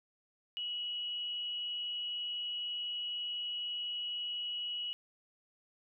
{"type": "tone with amplitude modulation", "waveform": "sine", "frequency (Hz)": 2922, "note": "F#7", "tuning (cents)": -22, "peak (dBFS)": -34, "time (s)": [0.57, 4.93], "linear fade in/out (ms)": 0, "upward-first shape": "sine", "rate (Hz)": 278, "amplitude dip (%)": 30, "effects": []}